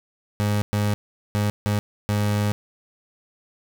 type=tone bursts at uneven times; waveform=30% pulse; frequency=103.83 Hz; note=G#2; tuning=in tune; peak=-17 dBFS; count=5; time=0.4-0.62 / 0.73-0.94 / 1.35-1.5 / 1.66-1.79 / 2.09-2.52 s; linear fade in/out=0 ms; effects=none